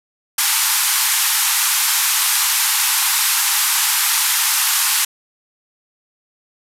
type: band-pass noise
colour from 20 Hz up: white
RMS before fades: -17 dBFS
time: 0.38-5.05 s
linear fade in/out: 5 ms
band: 810 to 14000 Hz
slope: 96 dB/octave
effects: none